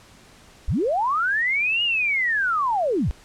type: linear two-way sweep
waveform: sine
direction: up then down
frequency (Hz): 33.59 to 2899 to 33.59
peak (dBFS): -19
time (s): 0.68-3.11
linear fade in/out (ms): 0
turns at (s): 1.83
effects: pink hiss -50 dBFS RMS until 3.24 s + low-pass 9000 Hz 12 dB/octave